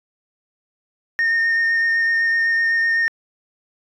sine tone with vibrato, 1832 Hz, A#6, 31 cents flat, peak -13 dBFS, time 1.19-3.08 s, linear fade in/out 0 ms, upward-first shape sine, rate 7.9 Hz, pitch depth 13 cents each way, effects tanh soft clip ceiling -14 dBFS

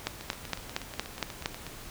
two click trains, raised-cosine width 0.2 ms, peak -22 / -11 dBFS, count 13 / 7, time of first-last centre 0.21-1.666 / 0.07-1.459 s, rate 8.24 / 4.32 Hz, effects pink hiss -45 dBFS RMS until 1.9 s

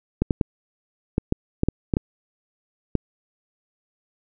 clicks, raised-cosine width 3 ms, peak -6 dBFS, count 10, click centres 0.22 / 0.308 / 0.412 / 1.181 / 1.324 / 1.634 / 1.686 / 1.938 / 1.969 / 2.953 s, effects none

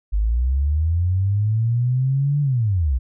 sine linear two-way sweep, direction up then down, 49 to 146.83 to 57.2 Hz, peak -16 dBFS, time 0.12-2.99 s, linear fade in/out 20 ms, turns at 2.41 s, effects none

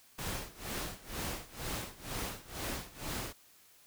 pink noise with tremolo, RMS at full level -37 dBFS, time 0.18-3.33 s, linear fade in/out 10 ms, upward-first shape sine, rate 2.1 Hz, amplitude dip 90%, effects white hiss -62 dBFS RMS until 3.86 s

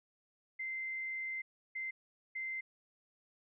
sine tone bursts at uneven times, 2079 Hz, C7, 12 cents flat, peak -37 dBFS, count 3, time 0.59-1.42 / 1.75-1.91 / 2.35-2.61 s, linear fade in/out 10 ms, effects none

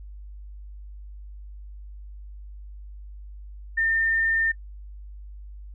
sine tone, 1809 Hz, A6, 48 cents sharp, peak -20 dBFS, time 3.77-4.52 s, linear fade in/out 10 ms, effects noise-tail reverb RT60 0.1 s tail -25 dB re dry + added 50 Hz sine -38 dBFS peak until 5.74 s

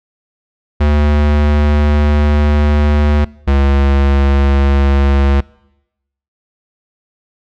square tone pair in turn, 73.9 / 69.35 Hz, D2 / C#2, +11 / +1 cents, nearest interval minor second, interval 110 cents, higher first, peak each -9 dBFS, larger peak neither, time 0.8-3.25 / 3.47-5.41 s, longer first, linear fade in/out 10 ms, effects noise-tail reverb RT60 0.9 s tail -23 dB re dry + low-pass 3000 Hz 12 dB/octave

